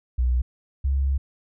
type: tone pair in turn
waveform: sine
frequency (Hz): 61.74 / 68.18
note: B1 / C#2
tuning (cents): 0 / -28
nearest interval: major second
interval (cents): 172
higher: second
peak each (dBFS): -18 / -19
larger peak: first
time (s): 0.18-0.42 / 0.84-1.18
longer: second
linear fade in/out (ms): 10
effects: none